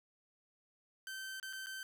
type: tone with dropouts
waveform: sawtooth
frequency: 1547 Hz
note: G6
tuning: 23 cents flat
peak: -39 dBFS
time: 1.07-1.83 s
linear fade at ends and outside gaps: 1 ms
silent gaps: 1.399-1.428 / 1.528-1.532 / 1.661-1.668 s
effects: none